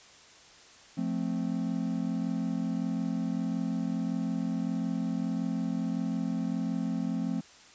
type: chord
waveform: triangle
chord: F major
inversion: none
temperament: equal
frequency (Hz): 174.61 / 220 / 261.6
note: F3 / A3 / C4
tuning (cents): 0 / 0 / 0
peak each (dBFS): -31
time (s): 0.97-7.41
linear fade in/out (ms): 10
effects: white hiss -54 dBFS RMS until 7.74 s + resampled to 16000 Hz